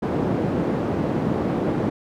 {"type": "band-pass noise", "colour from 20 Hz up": "white", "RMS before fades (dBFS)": -23, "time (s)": [0.02, 1.9], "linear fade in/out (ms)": 10, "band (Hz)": [130, 370], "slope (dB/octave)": 12, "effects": []}